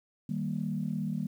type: chord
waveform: sine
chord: Eb major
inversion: none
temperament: equal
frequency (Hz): 155.56 / 196 / 233.1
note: Eb3 / G3 / Bb3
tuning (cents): 0 / 0 / 0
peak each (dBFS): -34 / -33 / -35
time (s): 0.29-1.27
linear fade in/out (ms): 5
effects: tanh soft clip ceiling -20 dBFS + 10-bit